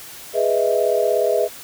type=chord; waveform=sine; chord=E major seventh; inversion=first; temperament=equal; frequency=415.3 / 493.9 / 622.3 / 659.3 Hz; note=G#4 / B4 / D#5 / E5; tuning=0 / 0 / 0 / 0 cents; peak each=-21 dBFS; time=0.33-1.49 s; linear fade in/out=50 ms; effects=white hiss -38 dBFS RMS until 1.63 s